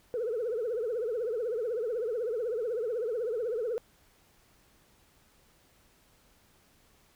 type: tone with vibrato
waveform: sine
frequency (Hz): 461.8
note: A#4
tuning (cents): -16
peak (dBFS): -28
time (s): 0.14-3.78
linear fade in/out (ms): 0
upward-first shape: triangle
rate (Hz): 16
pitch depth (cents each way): 190
effects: tanh soft clip ceiling -25 dBFS + pink hiss -64 dBFS RMS until 7.15 s